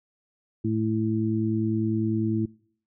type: harmonic tone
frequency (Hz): 110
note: A2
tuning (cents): 0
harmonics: 1 / 2 / 3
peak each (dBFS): -27 / -27 / -27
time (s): 0.64-2.46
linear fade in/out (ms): 10
effects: noise-tail reverb RT60 0.6 s tail -25 dB re dry